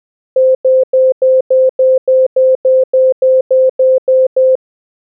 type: tone bursts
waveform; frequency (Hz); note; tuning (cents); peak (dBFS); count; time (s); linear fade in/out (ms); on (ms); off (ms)
sine; 520; C5; -11; -5; 15; 0.36-4.554; 5; 190; 96
effects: none